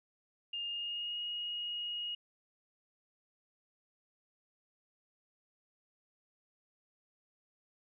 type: tone with pitch glide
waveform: sine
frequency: 2821 to 2879 Hz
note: F7 to F#7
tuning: +17 to -48 cents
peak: -36 dBFS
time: 0.53-2.15 s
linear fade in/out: 5 ms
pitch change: +35 cents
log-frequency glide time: 0.65-1.2 s
effects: none